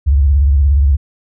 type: tone with vibrato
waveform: sine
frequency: 70.1 Hz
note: C#2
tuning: 20 cents sharp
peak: -7 dBFS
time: 0.06-0.97 s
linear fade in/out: 20 ms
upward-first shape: sine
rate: 17 Hz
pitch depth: 150 cents each way
effects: none